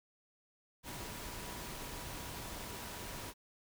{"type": "tone in noise", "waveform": "sine", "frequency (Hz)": 967, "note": "B5", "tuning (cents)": -37, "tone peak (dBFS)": -55, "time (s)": [0.83, 3.34], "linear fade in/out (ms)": 50, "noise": "pink", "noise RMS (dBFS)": -45, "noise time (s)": [0.83, 3.34], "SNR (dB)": -13, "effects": []}